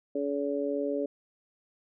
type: harmonic tone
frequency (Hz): 142.2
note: C#3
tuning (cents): +45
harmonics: 2 / 3 / 4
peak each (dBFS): -32 / -32 / -32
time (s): 0.15-1.06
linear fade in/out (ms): 5
effects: none